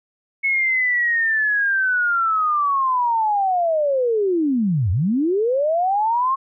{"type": "linear two-way sweep", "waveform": "sine", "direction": "down then up", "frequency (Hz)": [2200, 82.41, 1090], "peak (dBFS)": -16, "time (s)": [0.43, 6.36], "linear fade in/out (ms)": 20, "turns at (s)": 4.91, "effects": []}